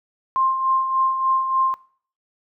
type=tone with tremolo; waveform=sine; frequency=1055 Hz; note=C6; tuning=14 cents sharp; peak=-15 dBFS; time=0.36-1.74 s; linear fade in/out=0 ms; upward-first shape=sine; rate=3.4 Hz; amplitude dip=55%; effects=noise-tail reverb RT60 0.5 s tail -20 dB re dry